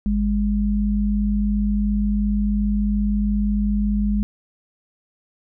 sine tone pair together, 51.48 / 205.9 Hz, G#1 / G#3, -15 / -15 cents, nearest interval 2 octaves, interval 2400 cents, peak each -21 / -19 dBFS, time 0.06-4.23 s, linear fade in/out 0 ms, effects none

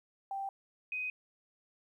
sine tone pair in turn, 784 / 2506 Hz, G5 / D#7, 0 / +12 cents, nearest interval octave + minor sixth, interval 2012 cents, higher second, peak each -35 / -34 dBFS, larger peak second, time 0.31-0.49 / 0.92-1.1 s, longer neither, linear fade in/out 2 ms, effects 12-bit

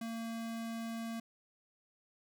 square tone, 228.1 Hz, A#3, 37 cents flat, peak -39 dBFS, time 0.01-1.2 s, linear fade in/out 5 ms, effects none

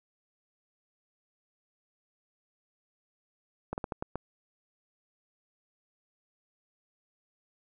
slowing click train, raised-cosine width 1 ms, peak -19 dBFS, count 6, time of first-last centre 3.73-4.156 s, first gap 49 ms, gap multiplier 1.28, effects none

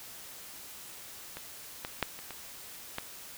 clicks, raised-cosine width 0.3 ms, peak -24 / -19 / -11 / -28 / -25 / -17 dBFS, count 6, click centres 1.37 / 1.849 / 2.027 / 2.19 / 2.307 / 2.984 s, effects white hiss -47 dBFS RMS until 3.37 s

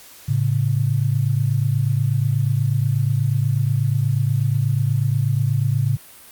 sine tone pair together, 110 / 138.26 Hz, A2 / C#3, 0 / -4 cents, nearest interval major third, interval 396 cents, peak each -19 dBFS, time 0.28-5.97 s, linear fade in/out 10 ms, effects white hiss -44 dBFS RMS until 6.31 s + Opus 48 kbps

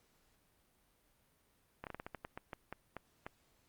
slowing click train, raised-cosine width 0.5 ms, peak -28 dBFS, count 13, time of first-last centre 1.84-3.265 s, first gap 28 ms, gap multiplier 1.24, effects pink hiss -73 dBFS RMS until 3.68 s + Opus 48 kbps

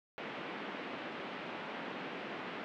pink band-pass noise, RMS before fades -43 dBFS, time 0.18-2.64 s, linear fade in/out 0 ms, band 200 to 3000 Hz, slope 24 dB/octave, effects none

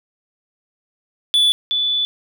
triangle / sine tone pair in turn, 3457 / 3473 Hz, A7 / A7, -31 / -23 cents, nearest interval unison, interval 8 cents, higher second, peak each -10 / -16 dBFS, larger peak first, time 1.34-1.52 / 1.71-2.05 s, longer second, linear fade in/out 0 ms, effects none

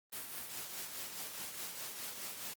white noise with tremolo, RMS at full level -42 dBFS, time 0.12-2.54 s, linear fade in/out 10 ms, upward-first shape triangle, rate 4.8 Hz, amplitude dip 50%, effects high-pass 100 Hz 12 dB/octave + Opus 32 kbps

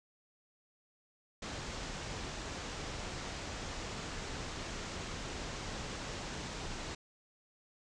pink low-pass noise, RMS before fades -42 dBFS, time 1.42-6.95 s, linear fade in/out 5 ms, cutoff 7600 Hz, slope 48 dB/octave, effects none

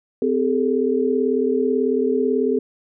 sine tone cluster, 256.3 / 404.2 / 442.4 Hz, C4 / G#4 / A4, -36 / -47 / +9 cents, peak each -21 dBFS, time 0.22-2.59 s, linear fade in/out 2 ms, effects none

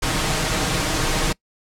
pink noise with comb filter, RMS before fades -21 dBFS, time 0.02-1.33 s, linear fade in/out 10 ms, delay 6.4 ms, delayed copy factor +0.5, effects noise-tail reverb RT60 0.1 s tail -24 dB re dry + low-pass 9000 Hz 12 dB/octave

